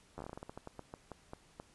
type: slowing click train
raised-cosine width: 1 ms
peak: -30 dBFS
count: 18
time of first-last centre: 0.18-1.599 s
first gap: 11 ms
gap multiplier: 1.22
effects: pink hiss -65 dBFS RMS until 1.74 s + resampled to 24000 Hz